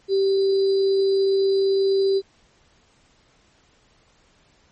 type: tone with sample-and-hold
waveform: sine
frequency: 390 Hz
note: G4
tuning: 9 cents flat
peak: -16 dBFS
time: 0.08-2.22 s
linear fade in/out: 50 ms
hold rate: 4410 Hz
effects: pink hiss -59 dBFS RMS until 4.71 s + MP3 32 kbps